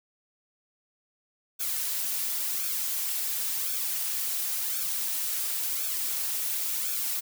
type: noise with flanger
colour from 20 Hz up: blue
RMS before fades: -30 dBFS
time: 1.59-7.21 s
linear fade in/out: 20 ms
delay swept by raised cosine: 1 to 5.1 ms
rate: 0.94 Hz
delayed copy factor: -0.65
effects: none